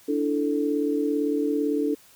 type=chord; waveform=sine; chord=D suspended second; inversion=none; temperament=equal with one note detuned; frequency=291.8 / 329.6 / 440 Hz; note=D4 / E4 / A4; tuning=-11 / 0 / 0 cents; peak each=-24 / -30 / -26 dBFS; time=0.08-1.95 s; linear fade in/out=10 ms; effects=white hiss -54 dBFS RMS until 2.15 s